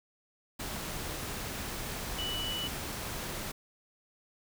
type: tone in noise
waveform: sine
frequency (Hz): 2960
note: F#7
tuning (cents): 0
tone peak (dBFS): -34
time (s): 2.18-2.68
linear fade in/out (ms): 10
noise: pink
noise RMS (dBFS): -38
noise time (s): 0.59-3.52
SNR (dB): +1
effects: none